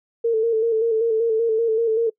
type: tone with vibrato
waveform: sine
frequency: 451.4 Hz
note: A4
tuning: 44 cents sharp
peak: -16 dBFS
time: 0.24-2.1 s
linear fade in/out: 10 ms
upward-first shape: square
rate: 5.2 Hz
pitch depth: 41 cents each way
effects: noise-tail reverb RT60 0.1 s tail -24 dB re dry